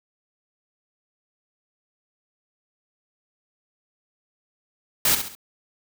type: noise with echo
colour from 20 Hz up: white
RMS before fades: -19 dBFS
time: 5.05-5.15 s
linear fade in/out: 2 ms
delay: 67 ms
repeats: 3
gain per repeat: -8 dB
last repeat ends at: 5.351 s
effects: none